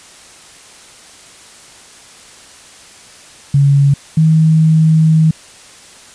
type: tone pair in turn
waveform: sine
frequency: 140.5 / 158.77 Hz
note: C#3 / D#3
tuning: +24 / +35 cents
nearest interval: major second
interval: 211 cents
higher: second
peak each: -6 dBFS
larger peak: neither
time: 3.54-3.94 / 4.17-5.31 s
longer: second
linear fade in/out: 5 ms
effects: white hiss -39 dBFS RMS until 6.14 s + resampled to 22050 Hz